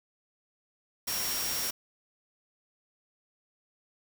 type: tone in noise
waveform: sine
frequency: 5588 Hz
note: F8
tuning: in tune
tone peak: -35 dBFS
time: 1.07-1.71 s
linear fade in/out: 10 ms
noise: white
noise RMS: -33 dBFS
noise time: 1.07-1.71 s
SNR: -5 dB
effects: none